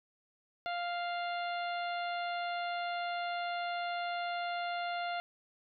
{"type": "harmonic tone", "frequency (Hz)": 698.5, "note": "F5", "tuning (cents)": 0, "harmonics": [1, 2, 3, 4, 5, 6], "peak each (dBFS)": [-35, -41, -45, -47, -49, -51], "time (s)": [0.66, 5.2], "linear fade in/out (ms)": 0, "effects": []}